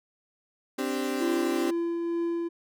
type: chord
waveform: 35% pulse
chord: C suspended second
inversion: none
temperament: equal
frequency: 261.6 / 293.7 / 392 Hz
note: C4 / D4 / G4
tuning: 0 / 0 / 0 cents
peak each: -29 / -31 / -31 dBFS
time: 0.78-1.71 s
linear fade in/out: 10 ms
type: tone with tremolo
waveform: triangle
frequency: 338.9 Hz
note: E4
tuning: 48 cents sharp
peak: -23 dBFS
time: 1.2-2.49 s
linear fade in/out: 20 ms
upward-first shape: triangle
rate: 2.2 Hz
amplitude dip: 30%
effects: none